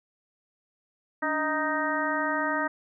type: harmonic tone with a mistuned harmonic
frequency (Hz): 311.1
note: D#4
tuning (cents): 0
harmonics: 1 / 2 / 3 / 4 / 5 / 6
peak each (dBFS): -32 / -32 / -32 / -32 / -32 / -32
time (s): 1.22-2.68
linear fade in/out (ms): 10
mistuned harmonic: 1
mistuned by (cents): -110
effects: none